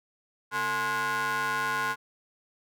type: ring-modulated tone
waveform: 35% pulse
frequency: 199.3 Hz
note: G3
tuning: 29 cents sharp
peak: -22 dBFS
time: 0.51-1.96 s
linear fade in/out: 50 ms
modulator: 1250 Hz
effects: none